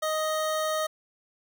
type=tone; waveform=25% pulse; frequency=624 Hz; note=D#5; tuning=5 cents sharp; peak=-22 dBFS; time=0.02-0.87 s; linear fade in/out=10 ms; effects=none